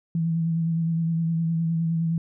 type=tone with vibrato; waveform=sine; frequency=164.81 Hz; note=E3; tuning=in tune; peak=-21 dBFS; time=0.15-2.18 s; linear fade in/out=2 ms; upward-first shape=sine; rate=9.7 Hz; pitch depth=27 cents each way; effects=none